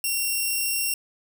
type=tone; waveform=5% pulse; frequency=2739 Hz; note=F7; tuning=34 cents flat; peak=-14 dBFS; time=0.04-0.94 s; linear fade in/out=2 ms; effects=none